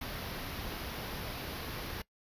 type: band-stop noise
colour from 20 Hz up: pink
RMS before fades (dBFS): -40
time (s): 0.01-2.02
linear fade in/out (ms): 5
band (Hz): 5600 to 11000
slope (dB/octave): 48
effects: noise-tail reverb RT60 0.1 s tail -21 dB re dry + resampled to 32000 Hz